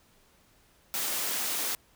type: high-pass noise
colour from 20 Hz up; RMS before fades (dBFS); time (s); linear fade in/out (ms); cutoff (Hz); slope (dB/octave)
white; -31; 0.94-1.75; 0; 230; 12
effects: pink hiss -63 dBFS RMS until 1.95 s